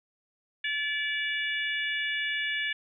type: harmonic tone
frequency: 577 Hz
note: D5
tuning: 31 cents flat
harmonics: 3 / 4 / 5 / 6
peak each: -31 / -33 / -35 / -37 dBFS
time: 0.64-2.73 s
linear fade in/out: 5 ms
effects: none